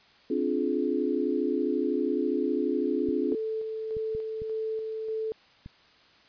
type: chord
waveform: sine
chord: D half-diminished seventh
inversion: third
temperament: equal with one note detuned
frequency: 261.6 / 293.7 / 349.2 / 423.5 Hz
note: C4 / D4 / F4 / Ab4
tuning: 0 / 0 / 0 / +34 cents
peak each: -30 dBFS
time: 0.3-3.35 s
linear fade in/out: 5 ms
type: clicks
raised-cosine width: 5 ms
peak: -29 dBFS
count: 5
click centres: 3.088 / 3.968 / 4.15 / 4.419 / 5.661 s
type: tone with tremolo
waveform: sine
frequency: 440 Hz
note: A4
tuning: in tune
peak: -28 dBFS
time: 3.32-5.32 s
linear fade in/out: 0 ms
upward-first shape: square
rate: 1.7 Hz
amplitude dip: 30%
effects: white hiss -58 dBFS RMS until 6.28 s + resampled to 11025 Hz